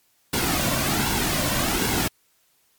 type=noise with flanger; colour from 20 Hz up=pink; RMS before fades=-23 dBFS; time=0.33-2.08 s; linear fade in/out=5 ms; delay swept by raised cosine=1.6 to 2.42 ms; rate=1.3 Hz; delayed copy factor=-0.55; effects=white hiss -64 dBFS RMS until 2.78 s + MP3 96 kbps